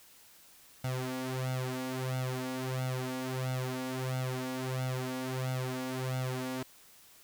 sawtooth tone with flanger, 128.9 Hz, C3, 26 cents flat, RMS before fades -35 dBFS, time 0.84-6.63 s, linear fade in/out 5 ms, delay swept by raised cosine 1.4 to 3.6 ms, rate 1.5 Hz, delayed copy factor +0.95, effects white hiss -58 dBFS RMS until 7.23 s

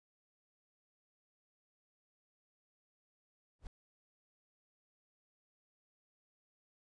brown noise with exponential growth, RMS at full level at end -42 dBFS, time 3.59-3.67 s, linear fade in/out 2 ms, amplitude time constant 17 ms, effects resampled to 22050 Hz

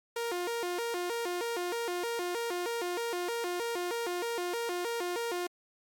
sawtooth tone with vibrato, 407 Hz, G#4, 35 cents flat, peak -28 dBFS, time 0.16-5.47 s, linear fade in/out 5 ms, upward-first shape square, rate 3.2 Hz, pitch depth 240 cents each way, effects Opus 48 kbps

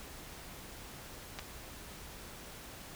clicks, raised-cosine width 0.2 ms, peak -24 dBFS, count 2, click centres 1.388 / 1.393 s, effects added 60 Hz sine -59 dBFS peak until 2.95 s + pink hiss -49 dBFS RMS until 2.95 s

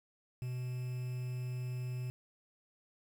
triangle tone with quantisation, 125.2 Hz, B2, 24 cents sharp, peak -34 dBFS, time 0.42-2.1 s, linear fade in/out 0 ms, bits 9, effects none

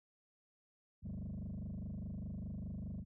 sine tone with frequency modulation, 138.6 Hz, C#3, in tune, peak -38 dBFS, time 1.02-3.05 s, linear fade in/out 50 ms, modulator 24.9 Hz, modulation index 3.3, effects tanh soft clip ceiling -40 dBFS

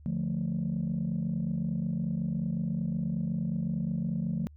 sine chord, D minor, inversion none, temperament equal with one note detuned, 146.32 / 174.61 / 220 Hz, D3 / F3 / A3, -6 / 0 / 0 cents, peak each -33 / -30 / -32 dBFS, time 0.06-4.47 s, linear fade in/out 0 ms, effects tanh soft clip ceiling -23 dBFS + added 74 Hz sine -49 dBFS peak until 4.56 s

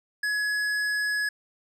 triangle tone with hard clipping, 1687 Hz, G#6, 27 cents sharp, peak -26 dBFS, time 0.23-1.29 s, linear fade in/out 5 ms, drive 14 dB, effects none

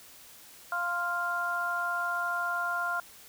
harmonic tone, 349.2 Hz, F4, in tune, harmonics 2 / 3 / 4, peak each -35 / -35 / -30 dBFS, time 0.72-3 s, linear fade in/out 2 ms, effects white hiss -52 dBFS RMS until 3.28 s

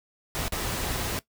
pink noise with dropouts, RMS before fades -30 dBFS, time 0.35-1.19 s, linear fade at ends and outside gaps 0 ms, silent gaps 0.481-0.522 s, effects noise-tail reverb RT60 0.1 s tail -17 dB re dry

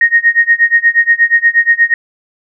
sine tone with tremolo, 1863 Hz, A#6, 2 cents flat, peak -3 dBFS, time 0.01-1.94 s, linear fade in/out 2 ms, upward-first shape sine, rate 8.4 Hz, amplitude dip 95%, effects none

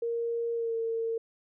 sine tone with pitch glide, 466.2 to 455 Hz, A#4 to A#4, 0 to -42 cents, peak -28 dBFS, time 0.02-1.18 s, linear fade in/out 5 ms, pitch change -42 cents, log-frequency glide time 0.54-0.75 s, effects none

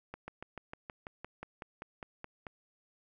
slowing click train, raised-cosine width 0.5 ms, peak -27 dBFS, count 14, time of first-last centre 0.14-2.468 s, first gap 140 ms, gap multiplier 1.04, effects none

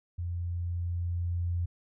sine tone with level ramp, 86.9 Hz, F2, 8 cents flat, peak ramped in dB -31 to -27 dBFS, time 0.18-1.66 s, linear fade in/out 10 ms, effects none

